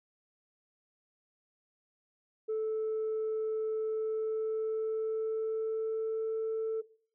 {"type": "tone with pitch glide", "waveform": "sine", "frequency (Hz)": [437.6, 443.5], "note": ["A4", "A4"], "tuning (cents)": [-9, 14], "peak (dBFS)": -28, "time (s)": [2.48, 6.82], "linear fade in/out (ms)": 20, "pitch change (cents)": 23, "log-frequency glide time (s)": [3.77, 6.34], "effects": ["noise-tail reverb RT60 0.5 s tail -19 dB re dry", "tanh soft clip ceiling -28 dBFS"]}